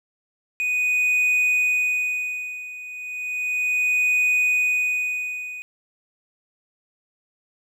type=tone with tremolo; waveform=triangle; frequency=2485 Hz; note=D#7; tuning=3 cents flat; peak=-15 dBFS; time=0.6-5.62 s; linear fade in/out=0 ms; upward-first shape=sine; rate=0.34 Hz; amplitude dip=85%; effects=none